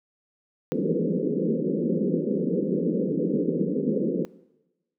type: band-pass noise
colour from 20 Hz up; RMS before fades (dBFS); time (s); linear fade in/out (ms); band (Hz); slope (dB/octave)
pink; -25; 0.72-4.25; 0; 160 to 520; 96
effects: noise-tail reverb RT60 1.0 s tail -21 dB re dry